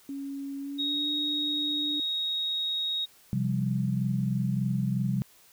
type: tone with pitch glide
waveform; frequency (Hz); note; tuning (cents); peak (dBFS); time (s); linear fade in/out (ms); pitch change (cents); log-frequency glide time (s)
sine; 277.2 to 295.4; C#4 to D4; 0 to +10; -33; 0.09-2; 2; +110; 0.59-1.1
type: tone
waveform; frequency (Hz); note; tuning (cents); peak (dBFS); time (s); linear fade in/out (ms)
sine; 3765; A#7; +16; -27; 0.78-3.06; 20
type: chord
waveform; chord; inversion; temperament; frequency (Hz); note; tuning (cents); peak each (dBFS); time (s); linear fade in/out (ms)
sine; C suspended fourth; none; equal with one note detuned; 130.81 / 172.81 / 196; C3 / F3 / G3; 0 / -18 / 0; -28 / -32 / -29; 3.33-5.22; 0
effects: white hiss -58 dBFS RMS until 5.52 s